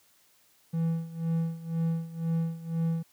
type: tone with tremolo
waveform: triangle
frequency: 164.81 Hz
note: E3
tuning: in tune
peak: -22 dBFS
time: 0.73-3.03 s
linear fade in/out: 10 ms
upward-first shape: sine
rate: 2 Hz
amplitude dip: 85%
effects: white hiss -64 dBFS RMS until 3.12 s + high-pass 60 Hz 12 dB/octave